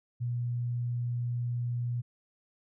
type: tone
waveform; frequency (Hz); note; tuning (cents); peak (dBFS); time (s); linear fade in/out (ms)
sine; 120.8; B2; -38; -29; 0.2-2.02; 20
effects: none